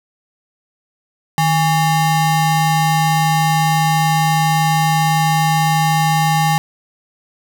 square ring-modulated tone, 488.4 Hz, B4, 19 cents flat, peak -10 dBFS, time 1.38-6.58 s, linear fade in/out 0 ms, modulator 333 Hz, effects none

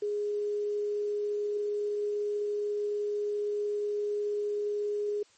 sine tone with quantisation, 414.6 Hz, G#4, 3 cents flat, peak -28 dBFS, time 0.02-5.23 s, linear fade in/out 5 ms, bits 9, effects white hiss -62 dBFS RMS until 5.37 s + MP3 32 kbps

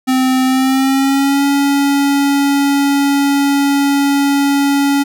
square tone with pitch glide, 258.9 to 280.7 Hz, C4 to C#4, -18 to +22 cents, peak -11 dBFS, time 0.07-5.04 s, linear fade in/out 20 ms, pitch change +140 cents, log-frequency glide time 0.45-1.44 s, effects none

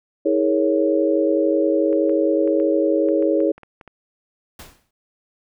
sine chord, A# half-diminished seventh, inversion second, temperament equal with one note detuned, 321.5 / 415.3 / 466.2 / 554.4 Hz, E4 / G#4 / A#4 / C#5, -43 / 0 / 0 / 0 cents, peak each -19 / -21 / -25 / -20 dBFS, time 0.25-3.52 s, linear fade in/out 10 ms
clicks, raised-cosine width 0.5 ms, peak -27 dBFS, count 11, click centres 1.929 / 2.095 / 2.476 / 2.6 / 3.087 / 3.225 / 3.404 / 3.58 / 3.633 / 3.812 / 3.877 s
pink noise with exponential decay, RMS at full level -35 dBFS, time 4.59-4.91 s, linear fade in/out 5 ms, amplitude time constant 68 ms
effects none

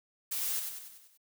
blue noise with echo, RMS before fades -34 dBFS, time 0.31-0.6 s, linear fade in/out 10 ms, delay 96 ms, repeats 6, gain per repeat -5 dB, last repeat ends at 1.176 s, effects none

